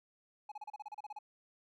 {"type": "tone bursts", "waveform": "triangle", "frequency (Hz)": 842, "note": "G#5", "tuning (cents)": 24, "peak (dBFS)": -40, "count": 12, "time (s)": [0.49, 1.189], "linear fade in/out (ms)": 5, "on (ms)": 28, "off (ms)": 33, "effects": []}